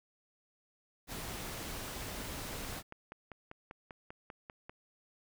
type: noise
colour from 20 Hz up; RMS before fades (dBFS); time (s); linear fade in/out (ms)
pink; -42; 1.07-2.83; 50
type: click train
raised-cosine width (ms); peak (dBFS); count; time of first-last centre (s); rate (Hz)
0.5; -31; 12; 2.53-4.695; 5.08
effects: none